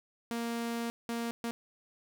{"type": "tone bursts at uneven times", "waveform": "sawtooth", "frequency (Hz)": 233.3, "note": "A#3", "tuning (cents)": 2, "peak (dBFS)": -29, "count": 3, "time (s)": [[0.31, 0.9], [1.09, 1.31], [1.44, 1.51]], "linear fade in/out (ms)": 0, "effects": []}